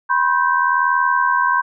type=tone cluster; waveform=sine; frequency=985 / 1066 / 1556 Hz; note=B5 / C6 / G6; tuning=-5 / +32 / -13 cents; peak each=-18 dBFS; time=0.09-1.62 s; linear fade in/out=20 ms; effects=none